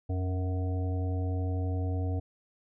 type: harmonic tone with a mistuned harmonic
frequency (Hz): 92.7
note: F#2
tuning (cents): +4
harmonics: 1 / 3 / 5 / 7 / 8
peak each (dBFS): -28 / -38 / -42 / -45 / -46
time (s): 0.09-2.2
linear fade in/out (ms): 10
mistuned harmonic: 1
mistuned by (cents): -70
effects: none